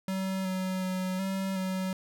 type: tone with pitch steps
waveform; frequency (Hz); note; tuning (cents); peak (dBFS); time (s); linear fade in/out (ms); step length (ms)
square; 190.3 / 186.9 / 185.7 / 192.2 / 187.7; F#3 / F#3 / F#3 / G3 / F#3; +49 / +18 / +7 / -34 / +25; -30; 0.08-1.93; 2; 370
effects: none